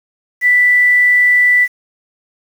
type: tone with quantisation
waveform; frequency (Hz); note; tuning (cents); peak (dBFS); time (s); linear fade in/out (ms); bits
sine; 1975.5; B6; 0; -7; 0.41-1.68; 50; 6
effects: none